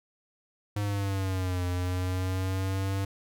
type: exponential two-way sweep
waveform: square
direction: down then up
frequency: 103.83 to 89.2 to 98 Hz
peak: -28 dBFS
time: 0.76-3.05 s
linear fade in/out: 5 ms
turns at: 1.65 s
effects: none